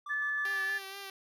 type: tone with tremolo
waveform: triangle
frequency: 1174.7 Hz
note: D6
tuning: in tune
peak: -38 dBFS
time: 0.06-0.7 s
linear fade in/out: 5 ms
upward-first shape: square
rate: 6.3 Hz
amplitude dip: 45%
type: tone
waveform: sine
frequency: 1734 Hz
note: A6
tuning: 26 cents flat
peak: -30 dBFS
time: 0.09-0.79 s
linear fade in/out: 20 ms
type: tone with vibrato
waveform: 5% pulse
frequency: 392 Hz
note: G4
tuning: in tune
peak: -30 dBFS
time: 0.45-1.1 s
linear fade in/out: 2 ms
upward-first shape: sine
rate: 4.2 Hz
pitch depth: 28 cents each way
effects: none